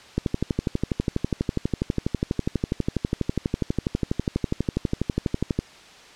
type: click train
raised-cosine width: 3 ms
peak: -9 dBFS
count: 67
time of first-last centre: 0.18-5.59 s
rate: 12.2 Hz
effects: white hiss -47 dBFS RMS until 6.15 s + low-pass 5000 Hz 12 dB/octave